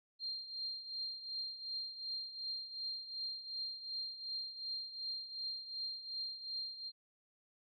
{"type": "tone with tremolo", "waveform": "sine", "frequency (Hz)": 4189, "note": "C8", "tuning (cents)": 1, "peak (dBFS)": -37, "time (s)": [0.19, 6.92], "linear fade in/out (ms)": 50, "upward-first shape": "triangle", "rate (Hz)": 2.7, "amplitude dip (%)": 75, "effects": []}